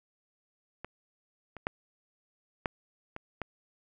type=clicks; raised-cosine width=0.5 ms; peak=-24 / -28 / -14 / -14 / -24 / -19 dBFS; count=6; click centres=0.846 / 1.567 / 1.669 / 2.658 / 3.164 / 3.417 s; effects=none